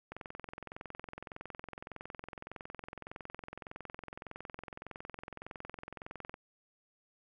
click train, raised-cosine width 0.5 ms, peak -28 dBFS, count 136, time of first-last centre 0.12-6.341 s, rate 21.7 Hz, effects none

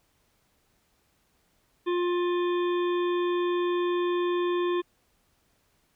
harmonic tone, 352.5 Hz, F4, 16 cents sharp, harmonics 1 / 3 / 5 / 7 / 9 / 10, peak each -24 / -33 / -41 / -44 / -47 / -44 dBFS, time 1.86-4.82 s, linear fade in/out 20 ms, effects pink hiss -69 dBFS RMS until 5.95 s

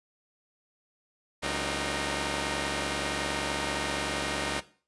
5% pulse tone cluster, 70.6 / 186.8 / 267.1 / 306.2 / 470.6 Hz, C#2 / F#3 / C4 / D#4 / A#4, +32 / +17 / +36 / -28 / +16 cents, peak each -23 / -26 / -29 / -22 / -25 dBFS, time 1.42-4.61 s, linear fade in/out 20 ms, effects noise-tail reverb RT60 0.4 s tail -17 dB re dry + resampled to 24000 Hz

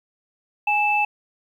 sine tone pair together, 830.6 / 2637 Hz, G#5 / E7, 0 / 0 cents, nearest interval octave + minor sixth, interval 2000 cents, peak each -20 dBFS, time 0.67-1.05 s, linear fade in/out 5 ms, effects 9-bit

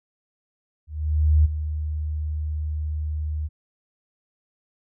sine tone with ADSR envelope, 76.4 Hz, D#2, 31 cents flat, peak -12 dBFS, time 0.87-3.49 s, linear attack 580 ms, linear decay 16 ms, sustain -12 dB, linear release 33 ms, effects none

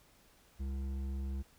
sine tone with hard clipping, 67.4 Hz, C#2, 48 cents flat, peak -37 dBFS, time 0.59-1.43 s, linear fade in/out 20 ms, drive 9 dB, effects pink hiss -65 dBFS RMS until 1.58 s

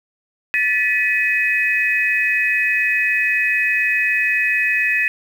sine tone cluster, 1751 / 1956 / 2524 Hz, A6 / B6 / D#7, -9 / -17 / +24 cents, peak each -20 / -21 / -18 dBFS, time 0.54-5.08 s, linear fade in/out 0 ms, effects 7-bit

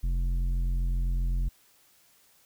sine tone with tanh clipping, 43.87 Hz, F1, 9 cents sharp, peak -26 dBFS, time 0.03-1.49 s, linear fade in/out 10 ms, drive 9 dB, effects white hiss -62 dBFS RMS until 2.45 s

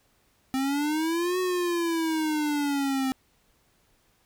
square exponential two-way sweep, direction up then down, 261.2 to 370 to 261.2 Hz, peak -25 dBFS, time 0.54-3.12 s, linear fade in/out 0 ms, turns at 1.39 s, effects pink hiss -66 dBFS RMS until 4.25 s

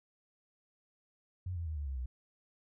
sine tone with pitch steps, 91 / 84.42 / 78.31 / 72.65 / 67.39 / 62.51 Hz, F#2 / E2 / D#2 / D2 / C#2 / B1, -28 / +42 / +12 / -18 / -48 / +22 cents, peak -35 dBFS, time 1.46-2.06 s, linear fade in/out 5 ms, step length 100 ms, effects none

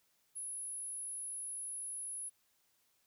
sine tone, 10548 Hz, E9, in tune, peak -40 dBFS, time 0.35-2.3 s, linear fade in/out 20 ms, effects white hiss -75 dBFS RMS until 3.06 s

